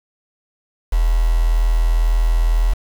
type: tone with quantisation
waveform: sine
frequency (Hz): 41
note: E1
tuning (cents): -9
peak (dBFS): -12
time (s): 0.92-2.74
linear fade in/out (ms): 10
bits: 5
effects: none